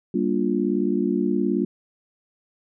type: chord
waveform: sine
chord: G minor seventh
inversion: none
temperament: just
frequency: 196 / 235.2 / 294 / 352.8 Hz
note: G3 / Bb3 / D4 / F4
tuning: 0 / +16 / +2 / +18 cents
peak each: -25 dBFS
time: 0.14-1.65 s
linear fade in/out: 5 ms
effects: none